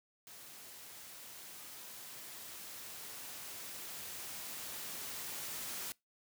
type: noise with level ramp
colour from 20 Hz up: white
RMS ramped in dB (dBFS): -53 to -42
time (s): 0.27-5.92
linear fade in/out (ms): 0
effects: noise-tail reverb RT60 0.2 s tail -24 dB re dry + high-pass 80 Hz 12 dB/octave